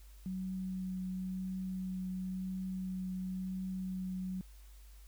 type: tone with vibrato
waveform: sine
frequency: 186.5 Hz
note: F#3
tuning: 14 cents sharp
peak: -36 dBFS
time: 0.26-4.41 s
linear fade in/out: 0 ms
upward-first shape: triangle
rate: 0.96 Hz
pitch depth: 11 cents each way
effects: added 50 Hz sine -52 dBFS peak until 5.07 s + white hiss -65 dBFS RMS until 5.07 s